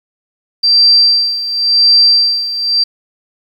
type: tone with tremolo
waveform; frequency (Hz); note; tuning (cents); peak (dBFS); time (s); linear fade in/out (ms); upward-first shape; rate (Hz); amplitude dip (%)
sine; 4700; D8; +1; -4; 0.63-2.84; 10; sine; 0.93; 75
effects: 7-bit